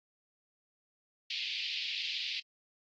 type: band-pass noise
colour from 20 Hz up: pink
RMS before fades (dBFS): -37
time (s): 1.3-2.4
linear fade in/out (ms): 5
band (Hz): 2400 to 4700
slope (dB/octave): 48
effects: AAC 32 kbps